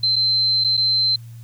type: tone with dropouts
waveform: sine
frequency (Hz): 4100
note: C8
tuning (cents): -36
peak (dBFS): -15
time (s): 0.03-1.16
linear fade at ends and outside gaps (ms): 5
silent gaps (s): 0.159-0.162 / 0.64-0.645 / 0.77-0.775
effects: added 116 Hz sine -35 dBFS peak until 1.43 s + white hiss -55 dBFS RMS until 1.43 s